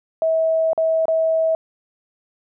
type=tone with dropouts; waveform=sine; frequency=646 Hz; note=E5; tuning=35 cents flat; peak=-15 dBFS; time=0.22-1.55 s; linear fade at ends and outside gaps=1 ms; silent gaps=0.732-0.777 / 1.055-1.082 s; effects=none